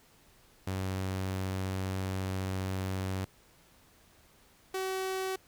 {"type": "tone pair in turn", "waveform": "sawtooth", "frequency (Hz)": [94.7, 378.8], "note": ["F#2", "F#4"], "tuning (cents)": [41, 41], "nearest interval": "2 octaves", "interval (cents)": 2400, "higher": "second", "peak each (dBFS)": -28, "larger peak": "neither", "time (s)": [[0.67, 3.25], [4.74, 5.36]], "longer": "first", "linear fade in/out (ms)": 5, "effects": ["pink hiss -62 dBFS RMS until 5.47 s"]}